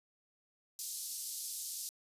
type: band-pass noise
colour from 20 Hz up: white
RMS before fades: -42 dBFS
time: 0.79-1.89 s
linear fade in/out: 0 ms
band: 4500 to 13000 Hz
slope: 24 dB/octave
effects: resampled to 32000 Hz